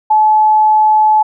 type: tone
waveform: sine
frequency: 860 Hz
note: A5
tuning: 40 cents flat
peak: -6 dBFS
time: 0.1-1.23 s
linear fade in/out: 10 ms
effects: none